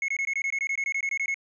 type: tone bursts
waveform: triangle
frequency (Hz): 2182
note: C#7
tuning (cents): -28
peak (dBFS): -23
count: 16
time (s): 0.02-1.343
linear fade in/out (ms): 2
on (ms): 63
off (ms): 21
effects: resampled to 22050 Hz